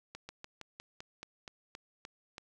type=slowing click train; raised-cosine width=0.2 ms; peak=-27 dBFS; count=11; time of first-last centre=0.15-2.381 s; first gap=140 ms; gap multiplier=1.1; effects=none